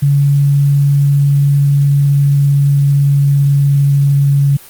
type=tone with pitch glide; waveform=sine; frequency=141.6 to 140.54 Hz; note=C#3 to C#3; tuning=+37 to +24 cents; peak=-7 dBFS; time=0.02-4.57 s; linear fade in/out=10 ms; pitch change=-13 cents; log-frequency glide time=1.66-4.4 s; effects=white hiss -37 dBFS RMS until 4.69 s + Opus 32 kbps